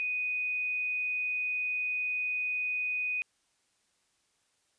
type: tone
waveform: sine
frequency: 2489 Hz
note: D#7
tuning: in tune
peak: -29 dBFS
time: 0-3.22 s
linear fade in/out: 0 ms
effects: white hiss -73 dBFS RMS until 4.78 s + resampled to 22050 Hz